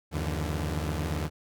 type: tone cluster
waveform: sawtooth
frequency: 77.4 / 95.3 / 146.5 / 169.1 Hz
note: D#2 / G2 / D3 / E3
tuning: -9 / -48 / -4 / +44 cents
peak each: -27 / -33 / -31 / -34 dBFS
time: 0.11-1.3 s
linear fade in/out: 50 ms
effects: none